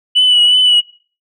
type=tone with vibrato; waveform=sine; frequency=2964 Hz; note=F#7; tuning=2 cents sharp; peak=-5 dBFS; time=0.15-0.81 s; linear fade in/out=20 ms; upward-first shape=triangle; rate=2.8 Hz; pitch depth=37 cents each way; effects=noise-tail reverb RT60 0.4 s tail -21 dB re dry + tanh soft clip ceiling -4 dBFS